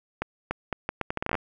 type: accelerating click train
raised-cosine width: 0.5 ms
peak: -12 dBFS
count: 14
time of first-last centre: 0.22-1.352 s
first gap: 290 ms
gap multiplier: 0.75
effects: none